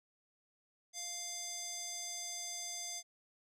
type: tone with band-pass filter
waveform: square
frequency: 698.5 Hz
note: F5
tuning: in tune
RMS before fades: -43 dBFS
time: 0.93-3.03 s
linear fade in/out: 50 ms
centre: 6400 Hz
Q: 2.9
effects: none